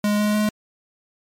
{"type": "tone with pitch steps", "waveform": "square", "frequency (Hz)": [207.7, 209.6, 211.6], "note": ["G#3", "G#3", "G#3"], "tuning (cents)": [0, 16, 33], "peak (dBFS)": -18, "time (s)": [0.04, 0.49], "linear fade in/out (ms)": 2, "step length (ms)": 150, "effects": ["MP3 64 kbps"]}